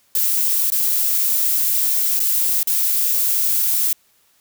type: noise with dropouts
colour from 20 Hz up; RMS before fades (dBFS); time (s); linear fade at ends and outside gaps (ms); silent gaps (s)
violet; -18; 0.15-3.93; 2; 0.702-0.72 / 2.194-2.201 / 2.631-2.672
effects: white hiss -59 dBFS RMS until 4.4 s